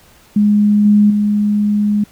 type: tone with level steps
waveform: sine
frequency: 207.7 Hz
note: G#3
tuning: in tune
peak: -8 / -6 / -11 dBFS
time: 0.36-2.04 s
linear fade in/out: 5 ms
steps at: 0.85 / 1.1 s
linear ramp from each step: 5 ms
effects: pink hiss -47 dBFS RMS until 2.11 s